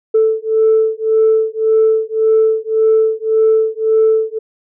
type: beating tone pair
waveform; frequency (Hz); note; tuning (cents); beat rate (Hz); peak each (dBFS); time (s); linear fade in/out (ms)
sine; 440 / 441.8; A4 / A4; 0 / +7; 1.8; -12; 0.14-4.39; 10
effects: tanh soft clip ceiling -4 dBFS